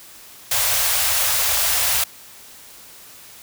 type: band-stop noise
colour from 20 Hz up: white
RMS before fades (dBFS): -19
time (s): 0.51-2.04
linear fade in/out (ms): 5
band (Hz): 120 to 510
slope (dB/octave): 48
effects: white hiss -43 dBFS RMS until 3.42 s